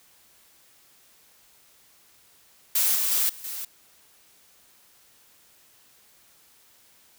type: noise with level steps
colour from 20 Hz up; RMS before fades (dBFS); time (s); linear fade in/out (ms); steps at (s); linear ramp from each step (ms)
blue; -22 / -25 / -23 / -43 / -34; 2.75-3.65; 5; 2.95 / 3.11 / 3.29 / 3.44; 5
effects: white hiss -58 dBFS RMS until 7.18 s

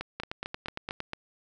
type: two click trains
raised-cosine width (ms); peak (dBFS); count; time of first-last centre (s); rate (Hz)
0.3; -18 / -18; 8 / 6; 0.2-1.004 / 0.01-1.134; 8.71 / 4.45
effects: none

